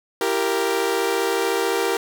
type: chord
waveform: sawtooth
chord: E diminished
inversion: none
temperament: equal with one note detuned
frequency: 336.4 / 392 / 466.2 Hz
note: E4 / G4 / Bb4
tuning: +35 / 0 / 0 cents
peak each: -24 / -19 / -19 dBFS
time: 0.21-1.97 s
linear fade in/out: 2 ms
effects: none